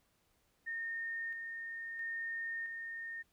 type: tone with tremolo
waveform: sine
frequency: 1832 Hz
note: A#6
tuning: 31 cents flat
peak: -37 dBFS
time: 0.66-3.23 s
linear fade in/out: 20 ms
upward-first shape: square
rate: 0.75 Hz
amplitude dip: 35%
effects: pink hiss -75 dBFS RMS until 3.32 s